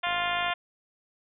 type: harmonic tone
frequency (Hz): 350.4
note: F4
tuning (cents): +6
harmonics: 2 / 3 / 4 / 5 / 6 / 7 / 8 / 9 / 10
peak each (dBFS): -31 / -33 / -34 / -35 / -36 / -36 / -37 / -38 / -38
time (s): 0.03-0.54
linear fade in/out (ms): 10
type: click train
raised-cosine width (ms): 1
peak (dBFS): -30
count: 24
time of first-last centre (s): 0.07-0.502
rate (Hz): 53.3
effects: none